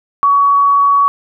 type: tone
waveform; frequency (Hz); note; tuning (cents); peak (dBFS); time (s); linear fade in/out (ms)
sine; 1127; C#6; +28; -7; 0.23-1.08; 0
effects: none